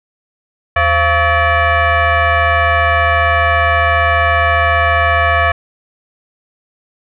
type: tone with frequency modulation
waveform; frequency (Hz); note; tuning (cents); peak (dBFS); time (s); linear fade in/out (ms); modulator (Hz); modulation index
sine; 523.3; C5; 0; -9; 0.76-5.52; 5; 604; 2.8
effects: none